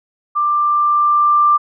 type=tone with level ramp; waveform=sine; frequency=1184 Hz; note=D6; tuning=14 cents sharp; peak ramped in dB=-13 to -8 dBFS; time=0.35-1.58 s; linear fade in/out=20 ms; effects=none